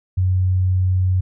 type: tone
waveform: sine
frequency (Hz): 92.5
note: F#2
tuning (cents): 0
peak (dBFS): -14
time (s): 0.17-1.21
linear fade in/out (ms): 10
effects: none